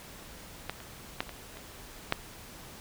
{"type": "clicks", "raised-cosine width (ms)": 0.3, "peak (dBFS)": [-16, -29, -13, -25, -29, -9], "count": 6, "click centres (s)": [0.696, 0.803, 1.205, 1.293, 1.571, 2.124], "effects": ["pink hiss -48 dBFS RMS until 2.8 s"]}